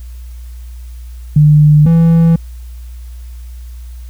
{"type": "tone pair in turn", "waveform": ["sine", "triangle"], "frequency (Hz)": [150, 165.72], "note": ["D3", "E3"], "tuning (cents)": [37, 9], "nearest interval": "major second", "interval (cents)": 172, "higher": "second", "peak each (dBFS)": -3, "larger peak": "neither", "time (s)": [[1.36, 1.86], [1.86, 2.36]], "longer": "neither", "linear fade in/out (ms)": 5, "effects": ["added 60 Hz sine -26 dBFS peak until 4.09 s", "white hiss -48 dBFS RMS until 4.09 s"]}